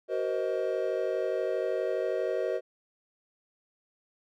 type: chord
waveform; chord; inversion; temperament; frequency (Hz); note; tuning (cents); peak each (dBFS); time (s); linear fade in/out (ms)
triangle; C half-diminished seventh; second; just; 376.7 / 470.9 / 523.3 / 627.9; Gb4 / Bb4 / C5 / Eb5; +31 / +18 / 0 / +16; -31; 0.08-2.61; 50
effects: none